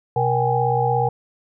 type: tone cluster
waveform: sine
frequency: 126.7 / 472.6 / 773 / 830 Hz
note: B2 / A#4 / G5 / G#5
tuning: +45 / +24 / -24 / -1 cents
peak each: -22 dBFS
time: 0.16-1.09 s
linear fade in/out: 5 ms
effects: none